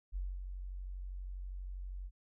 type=tone with ADSR envelope; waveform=sine; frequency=46.21 Hz; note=F#1; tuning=1 cent flat; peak=-34 dBFS; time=0.12-2.11 s; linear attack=39 ms; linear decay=230 ms; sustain=-6 dB; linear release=52 ms; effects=none